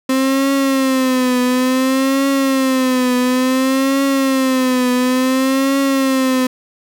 35% pulse tone with vibrato, 261.6 Hz, C4, in tune, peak -11 dBFS, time 0.09-6.47 s, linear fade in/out 5 ms, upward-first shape triangle, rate 0.57 Hz, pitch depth 90 cents each way, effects none

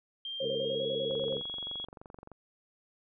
sine tone with pitch glide, 3181 to 3330 Hz, G7 to G#7, +25 to +4 cents, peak -36 dBFS, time 0.25-1.85 s, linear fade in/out 2 ms, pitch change +79 cents, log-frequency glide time 0.57-0.85 s
harmonic tone, 69.3 Hz, C#2, in tune, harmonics 2 / 3 / 4 / 5 / 6 / 7, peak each -46 / -45 / -48 / -48 / -45 / -39 dBFS, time 0.4-1.43 s, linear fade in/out 50 ms
sine tone with vibrato, 493.7 Hz, B4, 1 cent flat, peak -31 dBFS, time 0.4-1.37 s, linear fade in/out 5 ms, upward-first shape square, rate 10 Hz, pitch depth 140 cents each way
click train, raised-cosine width 1 ms, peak -33 dBFS, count 29, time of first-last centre 1.11-2.317 s, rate 23.2 Hz
effects none

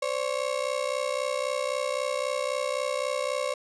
35% pulse ring-modulated tone, 548 Hz, C#5, 20 cents flat, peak -22 dBFS, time 0.02-3.54 s, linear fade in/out 5 ms, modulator 31.9 Hz, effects resampled to 22050 Hz

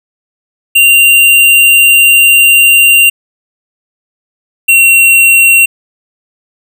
square tone pair in turn, 2774 / 2737 Hz, F7 / F7, -12 / -36 cents, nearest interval unison, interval 24 cents, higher first, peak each -3 dBFS, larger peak neither, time 0.75-3.1 / 4.68-5.66 s, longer first, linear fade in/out 10 ms, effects none

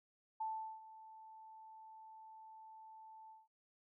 sine tone with ADSR envelope, 880 Hz, A5, in tune, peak -37 dBFS, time 0.4-3.48 s, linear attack 9 ms, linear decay 390 ms, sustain -17 dB, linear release 180 ms, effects none

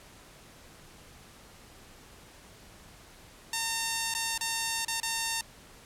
5% pulse tone with dropouts, 910 Hz, A#5, 42 cents flat, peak -17 dBFS, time 3.53-5.41 s, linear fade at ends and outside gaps 2 ms, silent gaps 4.14-4.149 / 4.378-4.409 / 4.849-4.881 / 5.001-5.03 s, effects pink hiss -53 dBFS RMS until 5.85 s + low-pass 12000 Hz 12 dB/octave

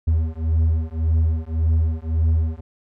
triangle beating tone pair, 79.4 / 81.2 Hz, D#2 / E2, +36 / -26 cents, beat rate 1.8 Hz, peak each -18 dBFS, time 0.07-2.61 s, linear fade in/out 10 ms, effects none

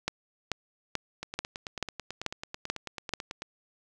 two click trains, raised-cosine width 0.2 ms, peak -19 / -11 dBFS, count 21 / 8, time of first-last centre 1.23-3.421 / 0.08-3.137 s, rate 9.13 / 2.29 Hz, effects none

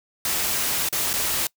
white noise with dropouts, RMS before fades -24 dBFS, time 0.25-1.47 s, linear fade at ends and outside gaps 2 ms, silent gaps 0.888-0.926 / 1.132-1.137 s, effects noise-tail reverb RT60 0.1 s tail -24 dB re dry

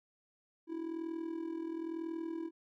triangle tone with amplitude modulation, 328.7 Hz, E4, 5 cents flat, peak -32 dBFS, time 0.67-2.51 s, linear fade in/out 50 ms, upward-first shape sine, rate 41 Hz, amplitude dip 70%, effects none

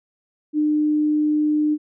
sine tone, 301.8 Hz, D4, 47 cents sharp, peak -16 dBFS, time 0.53-1.78 s, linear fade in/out 50 ms, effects none

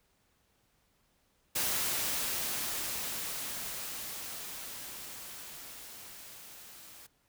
white noise with level ramp, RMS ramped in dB -31 to -52 dBFS, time 1.55-7.07 s, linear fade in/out 10 ms, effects pink hiss -72 dBFS RMS until 7.28 s

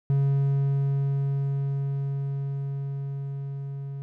triangle tone with level ramp, 138.59 Hz, C#3, in tune, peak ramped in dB -17 to -30 dBFS, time 0.1-4.02 s, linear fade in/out 0 ms, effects none

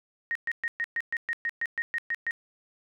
sine tone bursts, 1864.7 Hz, A#6, in tune, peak -26 dBFS, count 13, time 0.31-2.309 s, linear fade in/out 0 ms, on 43 ms, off 120 ms, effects none

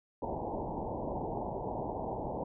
white low-pass noise, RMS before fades -37 dBFS, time 0.22-2.44 s, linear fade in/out 5 ms, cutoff 940 Hz, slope 96 dB/octave, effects none

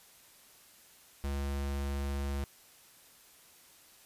square tone, 69.8 Hz, C#2, 13 cents sharp, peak -33 dBFS, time 1.24-2.44 s, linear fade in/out 0 ms, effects white hiss -59 dBFS RMS until 4.05 s + resampled to 32000 Hz

